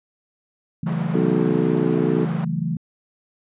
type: chord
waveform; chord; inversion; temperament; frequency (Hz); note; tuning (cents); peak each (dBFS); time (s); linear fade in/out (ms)
sine; F# minor seventh; second; equal with one note detuned; 138.59 / 164.81 / 186.5 / 220; C#3 / E3 / F#3 / A3; 0 / 0 / +14 / 0; -29 / -23 / -29 / -29; 0.83-2.77; 5
type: band-pass noise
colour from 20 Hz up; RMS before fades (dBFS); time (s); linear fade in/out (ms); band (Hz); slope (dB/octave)
white; -35; 0.86-2.45; 10; 210 to 960; 12
type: harmonic tone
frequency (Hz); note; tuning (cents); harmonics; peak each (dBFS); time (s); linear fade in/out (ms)
62.3; B1; +16; 3 / 4 / 5 / 6 / 7; -24 / -24 / -24 / -24 / -24; 1.14-2.25; 5
effects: resampled to 8000 Hz